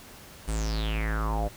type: tone with low-pass filter sweep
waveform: square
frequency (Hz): 54.2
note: A1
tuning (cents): -25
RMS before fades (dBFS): -28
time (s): 0.47-1.49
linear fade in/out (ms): 20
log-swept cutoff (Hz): 9600 to 600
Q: 7.8
effects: pink hiss -48 dBFS RMS until 1.56 s